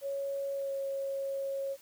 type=tone with pitch glide; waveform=sine; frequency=554.4 to 547.7 Hz; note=C#5 to C#5; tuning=0 to -21 cents; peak=-32 dBFS; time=0.01-1.77 s; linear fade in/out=50 ms; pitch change=-21 cents; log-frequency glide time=0.54-0.74 s; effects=white hiss -58 dBFS RMS until 1.81 s